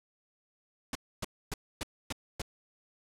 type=noise bursts; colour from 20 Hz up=pink; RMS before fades=-35 dBFS; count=6; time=0.93-2.418 s; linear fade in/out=2 ms; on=23 ms; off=270 ms; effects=low-pass 10000 Hz 12 dB/octave